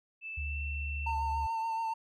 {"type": "tone with pitch glide", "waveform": "sine", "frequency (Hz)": [2637, 2686], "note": ["E7", "E7"], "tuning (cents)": [0, 32], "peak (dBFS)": -38, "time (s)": [0.21, 1.15], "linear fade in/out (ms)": 50, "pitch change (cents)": 32, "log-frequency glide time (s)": [0.37, 0.63]}
{"type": "tone", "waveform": "sine", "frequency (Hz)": 73.1, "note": "D2", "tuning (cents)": -7, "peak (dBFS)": -34, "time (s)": [0.37, 1.47], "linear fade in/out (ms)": 10}
{"type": "tone with vibrato", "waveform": "triangle", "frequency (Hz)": 902, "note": "A5", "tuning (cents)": 43, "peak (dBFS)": -29, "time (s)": [1.06, 1.94], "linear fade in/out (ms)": 10, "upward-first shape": "sine", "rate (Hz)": 7, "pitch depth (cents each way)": 25}
{"effects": []}